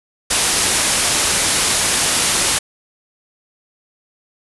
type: low-pass noise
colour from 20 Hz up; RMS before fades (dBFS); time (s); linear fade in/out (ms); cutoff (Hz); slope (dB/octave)
white; -17; 0.3-2.59; 10; 11000; 96
effects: none